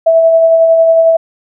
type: tone with tremolo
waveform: sine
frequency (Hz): 656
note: E5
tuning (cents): -9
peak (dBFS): -3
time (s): 0.06-1.17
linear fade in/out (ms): 10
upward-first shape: sine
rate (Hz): 11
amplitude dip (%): 30
effects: none